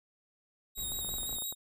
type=tone with vibrato; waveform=5% pulse; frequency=3771 Hz; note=A#7; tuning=19 cents sharp; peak=-28 dBFS; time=0.75-1.55 s; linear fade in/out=50 ms; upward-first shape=square; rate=5.8 Hz; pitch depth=20 cents each way
type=noise; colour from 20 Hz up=brown; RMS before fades=-46 dBFS; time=0.77-1.38 s; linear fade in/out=10 ms
type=clicks; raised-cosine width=1 ms; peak=-33 dBFS; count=12; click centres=0.92 / 0.99 / 1.047 / 1.091 / 1.14 / 1.184 / 1.232 / 1.294 / 1.328 / 1.385 / 1.422 / 1.525 s
effects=none